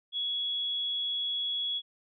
sine tone, 3358 Hz, G#7, 18 cents sharp, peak -29 dBFS, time 0.12-1.82 s, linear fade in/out 50 ms, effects none

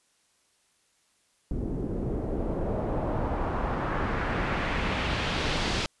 pink noise with low-pass filter sweep, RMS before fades -29 dBFS, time 1.51-5.86 s, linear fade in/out 0 ms, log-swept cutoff 280 to 4800 Hz, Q 1.3, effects white hiss -68 dBFS RMS until 6 s + resampled to 24000 Hz

